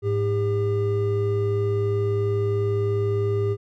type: tone pair together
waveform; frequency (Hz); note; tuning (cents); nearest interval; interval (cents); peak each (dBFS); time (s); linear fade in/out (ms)
triangle; 106.1 / 401.3; G#2 / G4; +38 / +41; octave + major seventh; 2303; -21; 0.02-3.57; 50
effects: none